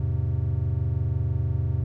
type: chord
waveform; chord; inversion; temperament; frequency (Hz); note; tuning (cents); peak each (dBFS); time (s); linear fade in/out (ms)
triangle; E augmented; none; just; 82.41 / 103.01 / 128.76; E2 / G#2 / B#2; 0 / -14 / -27; -25; 0-1.84; 5
effects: none